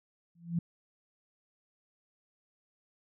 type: tone with exponential growth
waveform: sine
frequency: 169.9 Hz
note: F3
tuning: 47 cents flat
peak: -24 dBFS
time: 0.35-0.59 s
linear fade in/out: 5 ms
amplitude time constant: 51 ms
effects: none